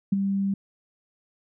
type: tone with ADSR envelope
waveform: sine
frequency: 196.6 Hz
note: G3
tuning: 5 cents sharp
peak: -15 dBFS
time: 0.12-0.54 s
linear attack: 8 ms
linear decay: 16 ms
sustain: -7 dB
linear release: 4 ms
effects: none